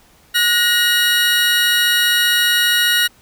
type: tone cluster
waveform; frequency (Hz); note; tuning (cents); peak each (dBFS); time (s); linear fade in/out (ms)
square; 1452 / 1875 / 2888 / 3843; F#6 / A#6 / F#7 / B7; -33 / +10 / -43 / -48; -19; 0.34-3.08; 20
effects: pink hiss -51 dBFS RMS until 3.21 s